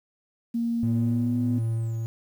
sine tone with pitch glide, 233.1 to 247 Hz, A#3 to B3, 0 to 0 cents, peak -23 dBFS, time 0.54-1.59 s, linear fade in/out 10 ms, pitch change +100 cents, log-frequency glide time 0.91-1.4 s
triangle tone with tremolo, 113.6 Hz, A#2, 44 cents flat, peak -21 dBFS, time 0.83-2.06 s, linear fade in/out 0 ms, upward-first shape sine, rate 1.5 Hz, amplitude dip 35%
effects tanh soft clip ceiling -13 dBFS + 9-bit

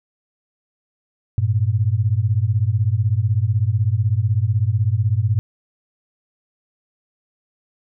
sine beating tone pair, 99 / 115 Hz, G2 / A#2, +18 / -23 cents, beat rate 16 Hz, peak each -18 dBFS, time 1.38-5.39 s, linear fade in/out 0 ms, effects none

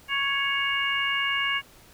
harmonic tone with a mistuned harmonic, 554.4 Hz, C#5, in tune, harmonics 2 / 3 / 4 / 5, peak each -31 / -29 / -28 / -28 dBFS, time 0.08-1.62 s, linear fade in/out 50 ms, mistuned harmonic 5, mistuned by +32 cents, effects pink hiss -53 dBFS RMS until 1.93 s

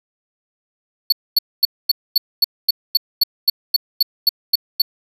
square tone bursts, 4435 Hz, C#8, in tune, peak -10 dBFS, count 15, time 1.1-4.82 s, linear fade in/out 5 ms, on 24 ms, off 240 ms, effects none

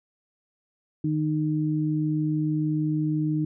sine tone pair together, 153.6 / 307.2 Hz, D#3 / D#4, -22 / -22 cents, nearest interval octave, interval 1200 cents, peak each -25 / -25 dBFS, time 1.04-3.45 s, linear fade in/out 5 ms, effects none

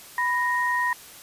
sine tone pair together, 990 / 1865.6 Hz, B5 / A#6, +4 / +1 cents, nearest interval major seventh, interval 1097 cents, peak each -24 dBFS, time 0.18-0.93 s, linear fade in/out 2 ms, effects white hiss -45 dBFS RMS until 1.22 s + resampled to 32000 Hz

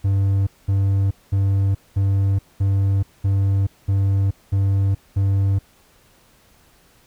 triangle tone bursts, 98 Hz, G2, in tune, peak -13 dBFS, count 9, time 0.04-5.59 s, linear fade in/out 10 ms, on 430 ms, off 210 ms, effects pink hiss -55 dBFS RMS until 7.06 s

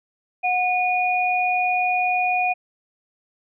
sine tone pair together, 729.3 / 2453 Hz, F#5 / D#7, -25 / -25 cents, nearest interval octave + major sixth, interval 2100 cents, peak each -20 / -22 dBFS, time 0.43-2.54 s, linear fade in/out 20 ms, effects none

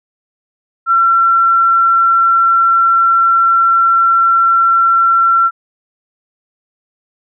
sine tone, 1356 Hz, E6, 49 cents sharp, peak -7 dBFS, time 0.86-5.51 s, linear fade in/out 50 ms, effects none

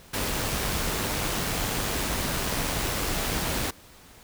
pink noise with amplitude modulation, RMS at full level -27 dBFS, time 0.13-3.71 s, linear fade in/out 10 ms, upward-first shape sine, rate 98.2 Hz, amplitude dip 25%, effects pink hiss -51 dBFS RMS until 4.23 s

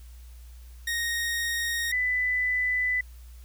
sawtooth / sine tone pair in turn, 1864.7 / 1996.2 Hz, A#6 / B6, 0 / +18 cents, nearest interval minor second, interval 118 cents, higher second, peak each -23 dBFS, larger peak neither, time 0.87-1.92 / 1.92-3.01 s, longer second, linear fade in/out 5 ms, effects added 60 Hz sine -43 dBFS peak until 3.44 s + white hiss -59 dBFS RMS until 3.44 s

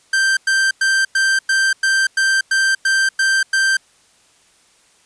45% pulse tone bursts, 1568 Hz, G6, in tune, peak -13 dBFS, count 11, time 0.13-3.77 s, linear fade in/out 5 ms, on 240 ms, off 100 ms, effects white hiss -54 dBFS RMS until 5.05 s + resampled to 22050 Hz

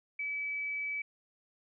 sine tone, 2294 Hz, D7, 41 cents flat, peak -33 dBFS, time 0.19-1.02 s, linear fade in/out 5 ms, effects none

